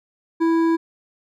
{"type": "tone with hard clipping", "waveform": "sine", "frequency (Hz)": 329.6, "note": "E4", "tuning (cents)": 0, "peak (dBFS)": -17, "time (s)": [0.4, 0.77], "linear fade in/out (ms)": 20, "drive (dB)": 9, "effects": []}